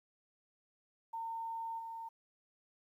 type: tone with level steps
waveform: sine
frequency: 910 Hz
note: A#5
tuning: 42 cents flat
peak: -38 / -42 dBFS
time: 1.13-2.09 s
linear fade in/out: 10 ms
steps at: 1.78 s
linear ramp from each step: 20 ms
effects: 12-bit